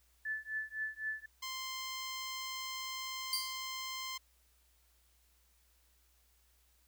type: tone with tremolo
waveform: sine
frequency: 1744 Hz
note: A6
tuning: 16 cents flat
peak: -33 dBFS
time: 0.25-1.26 s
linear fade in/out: 5 ms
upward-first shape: triangle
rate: 3.9 Hz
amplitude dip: 100%
type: tone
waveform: 10% pulse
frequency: 1046.5 Hz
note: C6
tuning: in tune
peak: -31 dBFS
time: 1.42-4.18 s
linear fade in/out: 10 ms
type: tone with exponential decay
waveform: sawtooth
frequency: 4700 Hz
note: D8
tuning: 1 cent sharp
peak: -27 dBFS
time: 3.33-3.64 s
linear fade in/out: 1 ms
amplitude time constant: 67 ms
effects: added 60 Hz sine -70 dBFS peak until 6.87 s + white hiss -72 dBFS RMS until 6.87 s